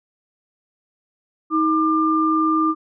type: tone pair together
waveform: sine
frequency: 316.8 / 1196 Hz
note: D#4 / D6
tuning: +31 / +31 cents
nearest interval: octave + major seventh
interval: 2300 cents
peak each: -18 dBFS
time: 1.5-2.75 s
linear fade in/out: 50 ms
effects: none